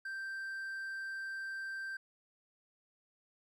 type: tone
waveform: triangle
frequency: 1568 Hz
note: G6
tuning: in tune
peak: -37 dBFS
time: 0.05-1.97 s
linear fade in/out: 5 ms
effects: none